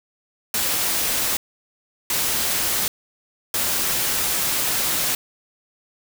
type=noise bursts at uneven times; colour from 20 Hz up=white; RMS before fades=-22 dBFS; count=3; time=0.54-1.37 / 2.1-2.88 / 3.54-5.15 s; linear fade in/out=2 ms; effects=none